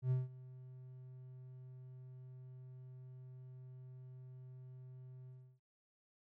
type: tone with ADSR envelope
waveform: triangle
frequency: 128.2 Hz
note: C3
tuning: 35 cents flat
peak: -28 dBFS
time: 0.02-5.6 s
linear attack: 90 ms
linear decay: 170 ms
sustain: -21 dB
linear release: 310 ms
effects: none